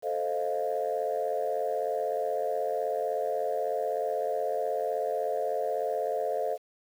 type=chord; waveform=sine; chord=F dominant seventh; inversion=first; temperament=equal; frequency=440 / 523.3 / 622.3 / 698.5 Hz; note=A4 / C5 / Eb5 / F5; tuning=0 / 0 / 0 / 0 cents; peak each=-32 dBFS; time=0.02-6.58 s; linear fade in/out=50 ms; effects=tanh soft clip ceiling -19 dBFS + 9-bit